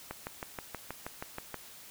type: click train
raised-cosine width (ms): 0.5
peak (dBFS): -22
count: 10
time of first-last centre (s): 0.11-1.543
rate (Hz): 6.28
effects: white hiss -51 dBFS RMS until 1.9 s

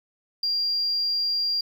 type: tone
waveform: triangle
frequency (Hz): 4770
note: D8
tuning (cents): +26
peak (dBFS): -19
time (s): 0.43-1.61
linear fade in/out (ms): 5
effects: tanh soft clip ceiling -20 dBFS + 10-bit

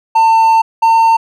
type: tone pair in turn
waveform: triangle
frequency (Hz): 898 / 905.8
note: A5 / A#5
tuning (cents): +35 / -50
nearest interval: unison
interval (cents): 15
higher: second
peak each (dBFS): -4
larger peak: neither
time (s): 0.15-0.62 / 0.82-1.17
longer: first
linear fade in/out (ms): 10
effects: none

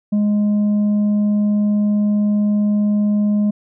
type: tone with tanh clipping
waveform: triangle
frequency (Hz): 207.7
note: G#3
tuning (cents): 0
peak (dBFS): -14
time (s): 0.12-3.51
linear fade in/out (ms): 10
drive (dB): 8
effects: none

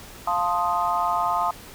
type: chord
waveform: sine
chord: F dominant seventh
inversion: none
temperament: equal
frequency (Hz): 698.5 / 880 / 1046.5 / 1244.5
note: F5 / A5 / C6 / Eb6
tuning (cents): 0 / 0 / 0 / 0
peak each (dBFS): -26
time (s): 0.27-1.51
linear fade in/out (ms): 5
effects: pink hiss -43 dBFS RMS until 1.74 s

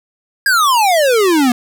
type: exponential sweep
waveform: square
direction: down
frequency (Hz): 1661.2 to 235.9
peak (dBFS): -10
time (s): 0.46-1.52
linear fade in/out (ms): 2
effects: none

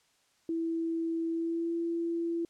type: tone with pitch glide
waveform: sine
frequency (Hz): 329.6 to 336.5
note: E4 to E4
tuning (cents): 0 to +36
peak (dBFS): -29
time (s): 0.49-2.45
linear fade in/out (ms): 2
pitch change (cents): +36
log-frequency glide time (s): 1.3-1.74
effects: white hiss -69 dBFS RMS until 2.49 s + low-pass 8000 Hz 12 dB/octave

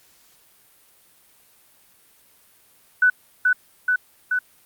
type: tone with echo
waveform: sine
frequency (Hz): 1493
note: F#6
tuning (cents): +15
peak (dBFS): -12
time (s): 3.02-3.1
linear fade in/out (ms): 5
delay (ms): 430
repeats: 3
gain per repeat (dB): -2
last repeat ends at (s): 4.39
effects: white hiss -56 dBFS RMS until 4.65 s + Opus 48 kbps

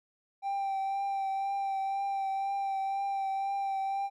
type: tone with vibrato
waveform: triangle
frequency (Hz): 784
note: G5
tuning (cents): 0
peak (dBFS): -27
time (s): 0.42-4.1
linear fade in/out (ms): 50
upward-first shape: triangle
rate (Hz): 2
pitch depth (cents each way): 23
effects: tanh soft clip ceiling -23 dBFS

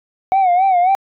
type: tone with vibrato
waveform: sine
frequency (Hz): 740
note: F#5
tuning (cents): 0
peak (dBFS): -8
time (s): 0.32-0.95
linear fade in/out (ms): 0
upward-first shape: sine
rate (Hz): 3.7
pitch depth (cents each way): 98
effects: tanh soft clip ceiling -9 dBFS

